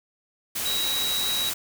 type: tone in noise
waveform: sine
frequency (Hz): 3856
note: B7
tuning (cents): -42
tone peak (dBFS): -25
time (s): 0.65-1.5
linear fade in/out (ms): 10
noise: white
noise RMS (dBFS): -29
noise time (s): 0.55-1.54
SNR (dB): +1
effects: none